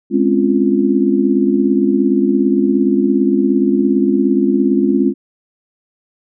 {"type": "chord", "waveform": "sine", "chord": "Db major seventh", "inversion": "second", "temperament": "just", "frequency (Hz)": [207.9, 259.9, 277.2, 346.5], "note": ["Ab3", "C4", "Db4", "F4"], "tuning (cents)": [2, -11, 0, -14], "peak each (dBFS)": -16, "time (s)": [0.1, 5.14], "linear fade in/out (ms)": 50, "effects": []}